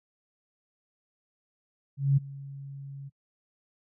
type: tone with ADSR envelope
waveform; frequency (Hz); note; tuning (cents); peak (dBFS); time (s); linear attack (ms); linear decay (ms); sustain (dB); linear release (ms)
sine; 138.59; C#3; 0; -17; 1.97-3.1; 200; 17; -21; 25
effects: noise-tail reverb RT60 0.1 s tail -24 dB re dry